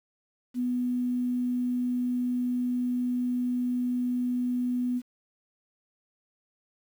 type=tone with quantisation; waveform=sine; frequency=247.3 Hz; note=B3; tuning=3 cents sharp; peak=-25 dBFS; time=0.54-5.02 s; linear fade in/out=50 ms; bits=9; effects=none